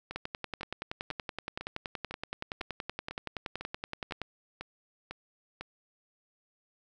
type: two click trains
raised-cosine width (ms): 0.3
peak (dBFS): -19 / -23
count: 44 / 12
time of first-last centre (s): 0.16-4.217 / 0.11-5.61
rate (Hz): 10.6 / 2
effects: none